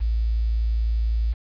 sine tone with quantisation, 55.9 Hz, A1, 28 cents sharp, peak -19 dBFS, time 0-1.34 s, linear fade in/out 20 ms, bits 8, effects resampled to 11025 Hz

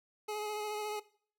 25% pulse tone with vibrato, 422.2 Hz, G#4, 29 cents sharp, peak -32 dBFS, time 0.28-1 s, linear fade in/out 10 ms, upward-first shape sine, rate 14 Hz, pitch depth 18 cents each way, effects noise-tail reverb RT60 0.5 s tail -19 dB re dry

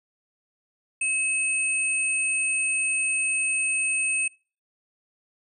sine tone pair together, 2576 / 8690 Hz, E7 / C#9, -41 / -35 cents, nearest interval octave + major sixth, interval 2106 cents, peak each -24 / -27 dBFS, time 1.01-4.28 s, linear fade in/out 5 ms, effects noise-tail reverb RT60 0.4 s tail -26 dB re dry

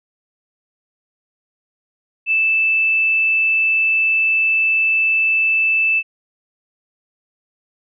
sine tone, 2637 Hz, E7, in tune, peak -13 dBFS, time 2.26-6.03 s, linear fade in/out 50 ms, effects none

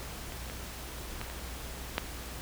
clicks, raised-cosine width 0.3 ms, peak -28 / -25 / -20 / -26 / -11 dBFS, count 5, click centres 0.322 / 0.499 / 1.214 / 1.3 / 1.981 s, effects added 60 Hz sine -43 dBFS peak until 2.41 s + pink hiss -43 dBFS RMS until 2.41 s

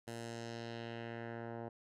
10% pulse tone with low-pass filter sweep, 116.2 Hz, A#2, 5 cents flat, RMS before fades -45 dBFS, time 0.07-1.69 s, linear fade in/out 10 ms, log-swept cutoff 11000 to 950 Hz, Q 1.5, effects none

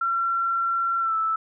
sine tone with pitch glide, 1361 to 1316.2 Hz, F6 to E6, -45 to -3 cents, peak -21 dBFS, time 0.01-1.36 s, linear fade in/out 5 ms, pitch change -58 cents, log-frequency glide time 1-1.15 s, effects none

